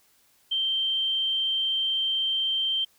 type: tone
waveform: sine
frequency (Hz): 3136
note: G7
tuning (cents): 0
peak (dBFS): -23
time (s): 0.51-2.85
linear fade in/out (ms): 10
effects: white hiss -63 dBFS RMS until 2.98 s